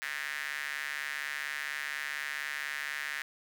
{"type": "tone with high-pass filter", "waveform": "square", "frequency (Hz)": 72.1, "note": "D2", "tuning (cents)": -31, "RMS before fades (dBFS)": -37, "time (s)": [0.02, 3.22], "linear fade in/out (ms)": 0, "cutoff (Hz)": 1800, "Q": 4.7, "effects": []}